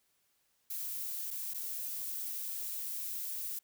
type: noise with dropouts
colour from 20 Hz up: violet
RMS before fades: -39 dBFS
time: 0.7-3.59 s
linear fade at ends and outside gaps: 5 ms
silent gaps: 1.306-1.31 / 1.537-1.543 s
effects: white hiss -75 dBFS RMS until 3.63 s